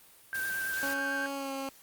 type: tone with vibrato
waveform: sine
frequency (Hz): 1568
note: G6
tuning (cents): 0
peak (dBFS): -31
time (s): 0.33-1.26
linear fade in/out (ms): 0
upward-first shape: sine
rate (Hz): 9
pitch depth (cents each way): 24
type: noise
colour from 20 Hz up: white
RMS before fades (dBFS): -40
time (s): 0.34-0.94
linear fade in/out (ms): 10
type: tone with pitch glide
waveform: 15% pulse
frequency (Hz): 277.2 to 271.3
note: C#4 to C#4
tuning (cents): 0 to -37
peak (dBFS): -28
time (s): 0.83-1.69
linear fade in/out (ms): 0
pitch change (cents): -37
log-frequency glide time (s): 1.34-1.52
effects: white hiss -57 dBFS RMS until 1.82 s + Opus 32 kbps